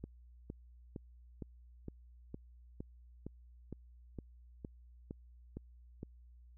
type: click train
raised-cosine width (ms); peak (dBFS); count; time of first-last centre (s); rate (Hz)
3; -30; 14; 0.04-6.031; 2.17
effects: added 60 Hz sine -56 dBFS peak until 6.57 s